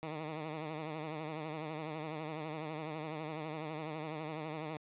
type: tone with vibrato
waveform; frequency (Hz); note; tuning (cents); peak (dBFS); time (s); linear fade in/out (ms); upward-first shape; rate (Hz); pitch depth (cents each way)
10% pulse; 155.56; D#3; 0; -31; 0.03-4.77; 0; triangle; 12; 86
effects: resampled to 8000 Hz + 11-bit